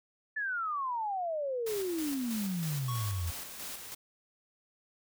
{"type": "exponential sweep", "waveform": "sine", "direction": "down", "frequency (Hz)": [1760, 80.8], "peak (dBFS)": -31, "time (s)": [0.36, 3.31], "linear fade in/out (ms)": 10}
{"type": "noise with tremolo", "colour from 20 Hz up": "white", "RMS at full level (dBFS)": -41, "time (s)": [1.66, 3.95], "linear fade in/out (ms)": 10, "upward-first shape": "square", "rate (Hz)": 3.1, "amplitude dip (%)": 40}
{"type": "tone with exponential decay", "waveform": "square", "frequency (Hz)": 1108.7, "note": "C#6", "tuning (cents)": 0, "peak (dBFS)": -37, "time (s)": [2.88, 3.71], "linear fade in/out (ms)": 5, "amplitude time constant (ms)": 180}
{"effects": []}